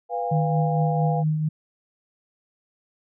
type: chord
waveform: sine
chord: F diminished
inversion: second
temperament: equal with one note detuned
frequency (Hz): 493.9 / 698.5 / 810.2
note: Cb5 / F5 / Ab5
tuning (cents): 0 / 0 / -43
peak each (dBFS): -29 / -27 / -29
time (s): 0.09-1.24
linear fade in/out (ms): 50
type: tone with tremolo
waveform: sine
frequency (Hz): 154.7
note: D#3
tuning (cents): -10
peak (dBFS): -18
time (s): 0.31-1.49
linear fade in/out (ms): 10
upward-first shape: triangle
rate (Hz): 4.4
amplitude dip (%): 45
effects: none